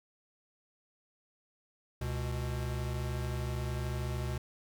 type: tone pair together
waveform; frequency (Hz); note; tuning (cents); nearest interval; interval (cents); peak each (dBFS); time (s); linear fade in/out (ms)
square; 69.48 / 122.8; C#2 / B2; +5 / -9; minor seventh; 986; -37 / -36; 2.01-4.38; 5
effects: 11-bit